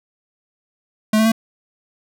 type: tone with pitch steps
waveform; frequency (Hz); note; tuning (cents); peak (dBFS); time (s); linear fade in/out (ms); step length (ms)
square; 215.7 / 220.1 / 224.6; A3 / A3 / A3; -34 / +1 / +36; -13; 1.13-1.319; 5; 63
effects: none